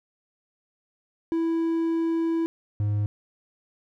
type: tone pair in turn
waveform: triangle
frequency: 329.6 / 103.82 Hz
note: E4 / G#2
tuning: 0 / 0 cents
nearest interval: octave + minor sixth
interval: 2000 cents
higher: first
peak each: -20 dBFS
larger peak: neither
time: 1.32-2.46 / 2.8-3.06 s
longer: first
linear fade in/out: 0 ms
effects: none